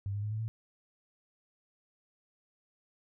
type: tone with pitch steps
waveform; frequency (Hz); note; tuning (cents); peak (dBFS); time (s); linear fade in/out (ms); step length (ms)
sine; 99.4 / 102.43 / 105.55 / 108.77 / 112.09; G2 / G#2 / G#2 / A2 / A2; +25 / -23 / +29 / -19 / +33; -32; 0.06-0.48; 0; 84
effects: none